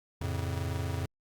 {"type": "chord", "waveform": "square", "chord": "F augmented", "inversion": "none", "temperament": "just", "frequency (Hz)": [87.31, 109.13, 136.42], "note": ["F2", "A2", "C#3"], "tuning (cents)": [0, -14, -27], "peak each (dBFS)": [-34, -38, -38], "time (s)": [0.21, 1.06], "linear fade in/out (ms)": 5, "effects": ["Opus 48 kbps"]}